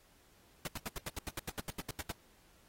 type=noise bursts; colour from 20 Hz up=pink; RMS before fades=-39 dBFS; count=15; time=0.65-2.115 s; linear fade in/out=2 ms; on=23 ms; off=80 ms; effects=pink hiss -66 dBFS RMS until 2.68 s + AAC 48 kbps